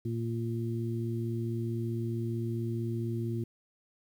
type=harmonic tone; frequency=115.5 Hz; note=A#2; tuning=16 cents flat; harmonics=1 / 2 / 3; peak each=-32 / -37 / -37 dBFS; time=0.05-3.44 s; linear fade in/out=5 ms; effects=10-bit